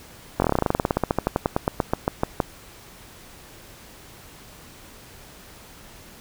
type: slowing click train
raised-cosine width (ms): 1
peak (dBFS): -5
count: 29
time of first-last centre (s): 0.4-2.402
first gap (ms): 21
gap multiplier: 1.08
effects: pink hiss -46 dBFS RMS until 6.2 s